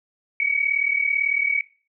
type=tone pair together; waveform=sine; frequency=2235 / 2273 Hz; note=C#7 / C#7; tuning=+14 / +43 cents; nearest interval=unison; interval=29 cents; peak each=-22 dBFS; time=0.4-1.61 s; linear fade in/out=2 ms; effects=noise-tail reverb RT60 0.4 s tail -19 dB re dry